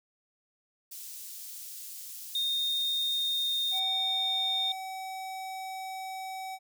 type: high-pass noise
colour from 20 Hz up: white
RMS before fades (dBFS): -43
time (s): 0.91-3.8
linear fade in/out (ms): 10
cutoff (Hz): 4900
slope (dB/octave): 12
type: tone with pitch glide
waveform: sine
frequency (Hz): 3673 to 3650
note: A#7 to A#7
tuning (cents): -26 to -37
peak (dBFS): -27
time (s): 2.35-4.72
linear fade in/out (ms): 2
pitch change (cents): -11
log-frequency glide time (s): 3.15-4.34
type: tone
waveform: square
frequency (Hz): 760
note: F#5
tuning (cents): +46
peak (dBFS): -37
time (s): 3.71-6.59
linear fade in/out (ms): 50
effects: none